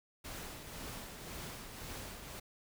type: noise with tremolo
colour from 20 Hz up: pink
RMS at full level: -44 dBFS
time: 0.24-2.4 s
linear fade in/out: 10 ms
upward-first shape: triangle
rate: 1.9 Hz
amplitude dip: 50%
effects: none